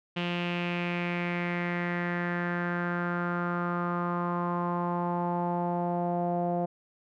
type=tone with low-pass filter sweep; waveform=sawtooth; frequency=174.61 Hz; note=F3; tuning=in tune; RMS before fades=-30 dBFS; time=0.16-6.66 s; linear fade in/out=10 ms; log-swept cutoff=2900 to 660 Hz; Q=4.5; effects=none